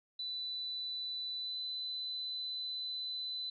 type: tone with pitch glide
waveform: sine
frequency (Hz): 3984 to 4012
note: B7 to B7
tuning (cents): +14 to +26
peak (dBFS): -37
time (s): 0.19-3.5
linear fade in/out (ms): 5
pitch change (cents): +12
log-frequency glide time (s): 1.38-1.57
effects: none